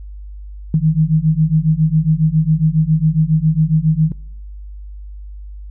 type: beating tone pair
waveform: sine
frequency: 153.8 / 161.1 Hz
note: D#3 / E3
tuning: -20 / -39 cents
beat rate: 7.3 Hz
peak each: -14 dBFS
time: 0.74-4.12 s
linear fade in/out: 2 ms
effects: noise-tail reverb RT60 0.7 s tail -24 dB re dry + added 50 Hz sine -29 dBFS peak until 5.7 s